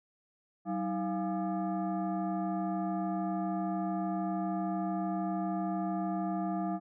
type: tone with frequency modulation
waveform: sine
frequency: 190 Hz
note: F#3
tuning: 46 cents sharp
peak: -30 dBFS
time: 0.65-6.8 s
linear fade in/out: 50 ms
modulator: 507 Hz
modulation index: 1.3
effects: none